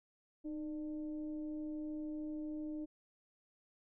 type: tone with frequency modulation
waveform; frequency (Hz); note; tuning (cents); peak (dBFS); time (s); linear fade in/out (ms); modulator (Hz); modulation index
sine; 306.5; D#4; -26; -39; 0.44-2.86; 20; 290; 0.41
effects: none